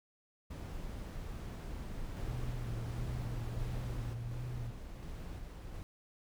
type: noise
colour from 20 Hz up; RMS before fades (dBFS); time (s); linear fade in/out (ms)
brown; -42; 0.5-4.14; 10
type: noise with tremolo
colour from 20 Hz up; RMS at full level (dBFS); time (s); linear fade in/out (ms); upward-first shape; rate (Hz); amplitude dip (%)
brown; -44; 2.17-5.83; 0; square; 1.4; 25
type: tone with vibrato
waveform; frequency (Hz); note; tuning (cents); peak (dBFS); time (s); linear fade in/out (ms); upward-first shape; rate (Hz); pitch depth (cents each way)
sine; 119.2; A#2; +39; -39; 2.28-4.71; 5; sine; 1.5; 50
effects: none